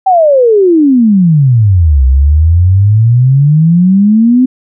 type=exponential two-way sweep; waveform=sine; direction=down then up; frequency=784 to 63.5 to 260.6 Hz; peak=-3 dBFS; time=0.06-4.46 s; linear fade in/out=10 ms; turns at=2.05 s; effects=none